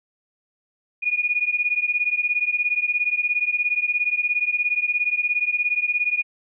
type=beating tone pair; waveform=sine; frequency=2444 / 2461 Hz; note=D#7 / D#7; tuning=-32 / -20 cents; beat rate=17 Hz; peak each=-22 / -23 dBFS; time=1.02-6.23 s; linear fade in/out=20 ms; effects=none